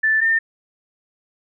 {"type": "tone pair in turn", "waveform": "sine", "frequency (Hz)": [1760, 1807.4], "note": ["A6", "A6"], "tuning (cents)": [0, 46], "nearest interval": "unison", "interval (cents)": 46, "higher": "second", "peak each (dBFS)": -14, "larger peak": "neither", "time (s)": [[0.03, 0.21], [0.21, 0.39]], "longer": "neither", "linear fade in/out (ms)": 10, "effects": []}